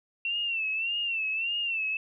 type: tone with vibrato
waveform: sine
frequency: 2706 Hz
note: E7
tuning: 45 cents sharp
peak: -27 dBFS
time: 0.25-1.97 s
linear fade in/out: 2 ms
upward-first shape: sine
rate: 1.7 Hz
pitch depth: 90 cents each way
effects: none